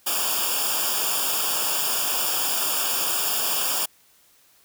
white noise with comb filter, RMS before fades -24 dBFS, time 0.06-3.86 s, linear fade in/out 10 ms, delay 0.49 ms, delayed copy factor -0.95, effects white hiss -58 dBFS RMS until 4.64 s

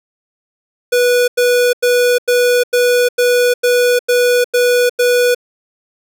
square tone bursts, 490 Hz, B4, 14 cents flat, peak -10 dBFS, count 10, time 0.92-5.348 s, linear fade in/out 10 ms, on 360 ms, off 92 ms, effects none

